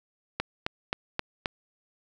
click train, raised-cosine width 0.3 ms, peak -11 dBFS, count 5, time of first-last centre 0.4-1.458 s, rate 3.78 Hz, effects none

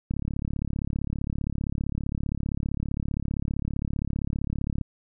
click train, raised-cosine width 5 ms, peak -16 dBFS, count 167, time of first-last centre 0.11-4.813 s, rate 35.3 Hz, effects none

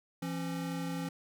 square tone pair together, 169.5 / 271.8 Hz, E3 / C#4, +49 / -34 cents, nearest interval minor sixth, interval 817 cents, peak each -37 / -39 dBFS, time 0.22-1.09 s, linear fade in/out 5 ms, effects none

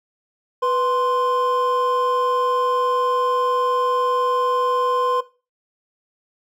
triangle tone pair together, 493.9 / 1044.3 Hz, B4 / C6, 0 / -4 cents, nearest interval octave + minor second, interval 1296 cents, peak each -18 dBFS, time 0.62-5.21 s, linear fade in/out 10 ms, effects noise-tail reverb RT60 0.3 s tail -17 dB re dry

